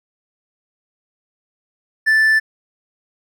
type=tone; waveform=triangle; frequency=1760 Hz; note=A6; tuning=in tune; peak=-9 dBFS; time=2.06-2.4 s; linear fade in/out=20 ms; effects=none